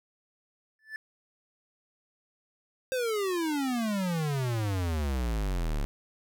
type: tone with exponential growth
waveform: triangle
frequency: 1751 Hz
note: A6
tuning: 9 cents flat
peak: -30 dBFS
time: 0.79-0.96 s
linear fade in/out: 1 ms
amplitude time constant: 35 ms
type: exponential sweep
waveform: square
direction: down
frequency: 528 to 34.12 Hz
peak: -28 dBFS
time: 2.92-5.85 s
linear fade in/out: 0 ms
effects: none